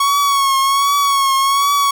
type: tone with vibrato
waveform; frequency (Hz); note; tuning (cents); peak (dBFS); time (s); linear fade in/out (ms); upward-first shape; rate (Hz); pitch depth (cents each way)
45% pulse; 1108.7; C#6; 0; -12; 0-1.91; 5; triangle; 1.3; 53
effects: none